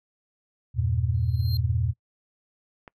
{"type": "chord", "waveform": "sine", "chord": "E diminished", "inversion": "none", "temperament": "just", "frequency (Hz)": [82.41, 98.89, 118.67], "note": ["E2", "G2", "Bb2"], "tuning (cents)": [0, 16, 31], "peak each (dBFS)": [-26, -28, -25], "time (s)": [0.74, 1.94], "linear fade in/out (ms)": 50}
{"type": "tone with exponential growth", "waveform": "square", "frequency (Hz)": 4186, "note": "C8", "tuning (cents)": 0, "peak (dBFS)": -32, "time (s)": [1.14, 1.57], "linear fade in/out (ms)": 2, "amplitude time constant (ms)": 93}
{"type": "click", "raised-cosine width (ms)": 0.5, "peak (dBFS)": -28, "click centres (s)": 2.878}
{"effects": ["noise-tail reverb RT60 0.1 s tail -25 dB re dry"]}